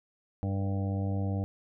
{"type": "harmonic tone with a mistuned harmonic", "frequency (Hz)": 98, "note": "G2", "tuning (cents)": 0, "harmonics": [1, 2, 3, 5, 6, 7, 8], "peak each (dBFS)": [-29, -35, -39, -43, -45, -46, -47], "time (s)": [0.43, 1.44], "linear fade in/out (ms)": 0, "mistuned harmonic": 5, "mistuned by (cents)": -23, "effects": []}